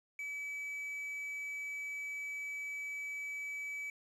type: tone with quantisation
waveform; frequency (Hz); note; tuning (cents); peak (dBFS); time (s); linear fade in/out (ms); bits
triangle; 2292; D7; -43; -37; 0.19-3.9; 2; 10
effects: resampled to 32000 Hz